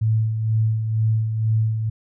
sine tone with tremolo, 110.4 Hz, A2, 6 cents sharp, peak -15 dBFS, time 0.01-1.9 s, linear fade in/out 10 ms, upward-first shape sine, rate 2.1 Hz, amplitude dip 50%, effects none

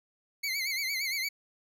25% pulse tone with vibrato, 2166 Hz, C#7, 41 cents flat, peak -26 dBFS, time 0.43-1.29 s, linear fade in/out 10 ms, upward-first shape sine, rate 8.7 Hz, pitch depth 100 cents each way, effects none

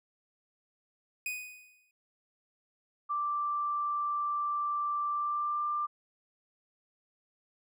45% pulse tone with exponential decay, 2489 Hz, D#7, in tune, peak -31 dBFS, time 1.26-1.91 s, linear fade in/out 2 ms, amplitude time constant 140 ms
sine tone with pitch glide, 1174.7 to 1188.3 Hz, D6 to D6, 0 to +20 cents, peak -29 dBFS, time 3.09-5.87 s, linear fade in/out 20 ms, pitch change +20 cents, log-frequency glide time 5.1-5.65 s
effects none

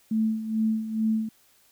sine tone with tremolo, 220 Hz, A3, in tune, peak -20 dBFS, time 0.11-1.29 s, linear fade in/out 5 ms, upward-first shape sine, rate 2.3 Hz, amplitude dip 70%, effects white hiss -61 dBFS RMS until 1.71 s

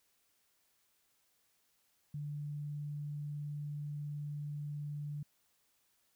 sine tone, 146.9 Hz, D3, 1 cent sharp, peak -38 dBFS, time 2.14-5.23 s, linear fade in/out 5 ms, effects white hiss -75 dBFS RMS until 6.15 s

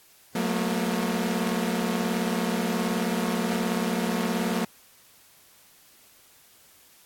sawtooth tone cluster, 181.8 / 218.6 / 237.3 Hz, F#3 / A3 / A#3, -30 / -11 / +31 cents, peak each -25 dBFS, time 0.35-4.65 s, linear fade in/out 5 ms, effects white hiss -56 dBFS RMS until 7.05 s + AAC 64 kbps

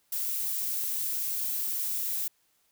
violet noise, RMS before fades -31 dBFS, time 0.12-2.28 s, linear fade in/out 5 ms, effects white hiss -70 dBFS RMS until 2.71 s

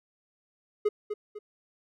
triangle tone with echo, 419.2 Hz, G#4, 16 cents sharp, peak -19 dBFS, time 0.85-0.89 s, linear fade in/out 10 ms, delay 250 ms, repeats 2, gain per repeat -8 dB, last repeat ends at 1.39 s, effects none

